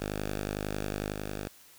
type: tone with level steps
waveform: 5% pulse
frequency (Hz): 51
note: G#1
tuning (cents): -31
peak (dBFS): -21 / -24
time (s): 0-1.48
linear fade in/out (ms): 5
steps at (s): 1.13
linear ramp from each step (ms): 2
effects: white hiss -56 dBFS RMS until 1.78 s